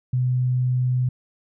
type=tone; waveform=sine; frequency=126.2 Hz; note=B2; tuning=38 cents sharp; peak=-18 dBFS; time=0.13-1.09 s; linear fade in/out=5 ms; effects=none